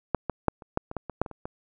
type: clicks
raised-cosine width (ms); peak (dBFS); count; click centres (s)
1; -8 / -13 / -6 / -30 / -10 / -22 / -16 / -20 / -8 / -23 / -27 / -20; 12; 0.147 / 0.297 / 0.483 / 0.622 / 0.774 / 0.914 / 0.967 / 1.097 / 1.216 / 1.262 / 1.313 / 1.455
effects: none